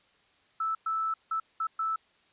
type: tone bursts at uneven times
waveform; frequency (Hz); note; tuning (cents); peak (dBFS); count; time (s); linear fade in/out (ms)
sine; 1315; E6; -5; -27; 5; 0.6-0.75 / 0.86-1.14 / 1.31-1.4 / 1.6-1.67 / 1.79-1.96; 5
effects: white hiss -65 dBFS RMS until 2.32 s + resampled to 8000 Hz